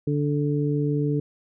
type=harmonic tone; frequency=146.1 Hz; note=D3; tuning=9 cents flat; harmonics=1 / 2 / 3; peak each=-23 / -26 / -28 dBFS; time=0.07-1.2 s; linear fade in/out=5 ms; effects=none